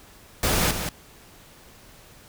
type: noise with echo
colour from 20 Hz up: pink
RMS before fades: -22 dBFS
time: 0.43-0.71 s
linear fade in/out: 2 ms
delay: 180 ms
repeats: 1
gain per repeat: -7 dB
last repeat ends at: 0.89 s
effects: pink hiss -50 dBFS RMS until 2.28 s